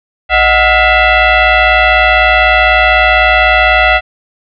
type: tone with frequency modulation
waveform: sine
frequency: 623 Hz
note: D#5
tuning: 2 cents sharp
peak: -5 dBFS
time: 0.29-4.01 s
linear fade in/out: 50 ms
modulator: 681 Hz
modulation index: 3.3
effects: none